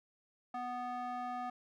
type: tone with band-pass filter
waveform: square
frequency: 246.9 Hz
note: B3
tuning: in tune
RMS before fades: -40 dBFS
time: 0.54-1.5 s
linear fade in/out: 5 ms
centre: 940 Hz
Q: 9.8
effects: none